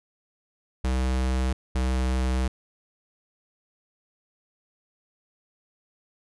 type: tone pair in turn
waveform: square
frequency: 64.3 / 63.99 Hz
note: C2 / C2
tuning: -30 / -38 cents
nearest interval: unison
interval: 8 cents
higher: first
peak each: -23 dBFS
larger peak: neither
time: 0.84-1.53 / 1.75-2.48 s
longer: second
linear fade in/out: 5 ms
effects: resampled to 24000 Hz